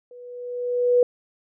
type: tone with level ramp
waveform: sine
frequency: 490 Hz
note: B4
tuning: 14 cents flat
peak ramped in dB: -41 to -12 dBFS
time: 0.11-1.03 s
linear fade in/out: 2 ms
effects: none